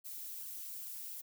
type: noise with flanger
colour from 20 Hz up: violet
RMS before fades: -45 dBFS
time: 0.04-1.22 s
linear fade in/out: 20 ms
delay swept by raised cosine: 0.66 to 3.86 ms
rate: 2.5 Hz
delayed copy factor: +0.65
effects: none